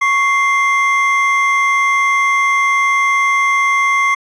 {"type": "tone pair together", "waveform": "triangle", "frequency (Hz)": [1108.7, 2093], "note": ["C#6", "C7"], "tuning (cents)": [0, 0], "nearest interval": "major seventh", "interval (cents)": 1100, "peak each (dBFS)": -12, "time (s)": [0.01, 4.15], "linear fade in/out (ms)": 10, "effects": ["resampled to 22050 Hz"]}